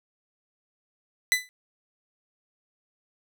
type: tone with exponential decay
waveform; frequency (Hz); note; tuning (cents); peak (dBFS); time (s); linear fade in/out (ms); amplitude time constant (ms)
sawtooth; 2000; B6; +21; -12; 1.32-1.49; 0; 35
effects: none